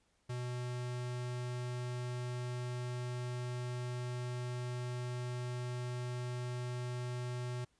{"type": "tone", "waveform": "square", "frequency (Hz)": 123.47, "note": "B2", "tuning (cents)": 0, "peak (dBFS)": -38, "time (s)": [0.29, 7.65], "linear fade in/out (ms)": 10, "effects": ["pink hiss -75 dBFS RMS until 7.79 s", "resampled to 22050 Hz"]}